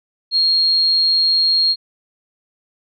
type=tone; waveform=sine; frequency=4255 Hz; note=C8; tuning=28 cents sharp; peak=-12 dBFS; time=0.31-1.76 s; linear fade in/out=50 ms; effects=none